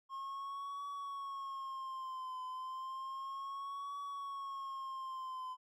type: tone with vibrato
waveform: triangle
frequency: 1075 Hz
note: C6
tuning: 47 cents sharp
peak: -39 dBFS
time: 0.09-5.57 s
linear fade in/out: 50 ms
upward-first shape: triangle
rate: 0.32 Hz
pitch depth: 92 cents each way
effects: none